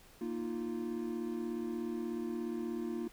triangle chord, Bb suspended fourth, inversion none, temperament equal with one note detuned, 233.1 / 311.1 / 347.8 Hz, Bb3 / Eb4 / F4, 0 / 0 / -7 cents, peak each -37 / -40 / -37 dBFS, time 0.21-3.08 s, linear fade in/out 5 ms, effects pink hiss -60 dBFS RMS until 3.12 s

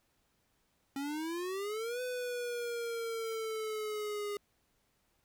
square exponential two-way sweep, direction up then down, 272.1 to 503 to 408.8 Hz, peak -36 dBFS, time 0.96-4.37 s, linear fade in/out 2 ms, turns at 2.01 s, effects pink hiss -75 dBFS RMS until 5.24 s

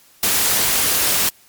white noise, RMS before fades -17 dBFS, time 0.23-1.29 s, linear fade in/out 2 ms, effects white hiss -51 dBFS RMS until 1.48 s + MP3 96 kbps

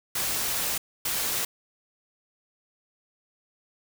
white noise bursts at uneven times, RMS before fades -28 dBFS, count 2, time 0.15-0.78 / 1.05-1.45 s, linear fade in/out 5 ms, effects none

